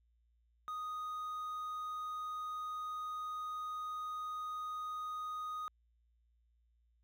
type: tone with quantisation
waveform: triangle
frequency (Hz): 1243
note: D#6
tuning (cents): -2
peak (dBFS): -37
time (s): 0.68-5.68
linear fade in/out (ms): 0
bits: 11
effects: added 58 Hz sine -70 dBFS peak until 7.03 s